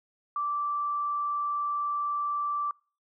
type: tone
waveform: sine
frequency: 1168 Hz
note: D6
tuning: 10 cents flat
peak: -27 dBFS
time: 0.36-2.71 s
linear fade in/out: 2 ms
effects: noise-tail reverb RT60 0.4 s tail -25 dB re dry